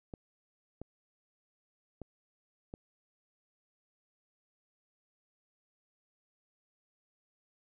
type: clicks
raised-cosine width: 2 ms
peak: -29 dBFS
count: 4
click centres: 0.138 / 0.816 / 2.017 / 2.739 s
effects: none